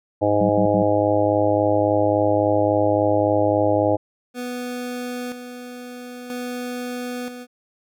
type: harmonic tone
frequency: 103.6 Hz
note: G#2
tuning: 4 cents flat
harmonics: 1 / 3 / 4 / 5 / 6 / 7 / 8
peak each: -26 / -22 / -28 / -21 / -21 / -29 / -25 dBFS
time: 0.21-3.97 s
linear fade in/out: 20 ms
type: tone bursts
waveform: sine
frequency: 191.3 Hz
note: G3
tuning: 42 cents flat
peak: -20 dBFS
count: 3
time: 0.41-0.823 s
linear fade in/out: 0 ms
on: 81 ms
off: 85 ms
type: tone with tremolo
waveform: 25% pulse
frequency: 246.9 Hz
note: B3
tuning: in tune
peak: -23 dBFS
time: 4.34-7.47 s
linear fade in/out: 50 ms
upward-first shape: square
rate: 0.51 Hz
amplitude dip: 55%
effects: none